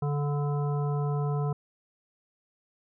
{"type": "harmonic tone", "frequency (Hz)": 145, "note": "D3", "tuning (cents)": -22, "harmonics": [1, 3, 5, 7, 9], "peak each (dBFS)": [-26, -35, -39, -41, -44], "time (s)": [0.02, 1.53], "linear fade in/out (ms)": 5, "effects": []}